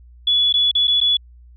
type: tone with dropouts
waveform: sine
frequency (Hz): 3414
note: G#7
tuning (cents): +47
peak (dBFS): -13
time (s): 0.27-1.17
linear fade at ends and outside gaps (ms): 5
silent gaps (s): 0.527-0.539 / 0.714-0.751 / 0.873-0.878 / 1.004-1.012
effects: added 60 Hz sine -42 dBFS peak until 1.56 s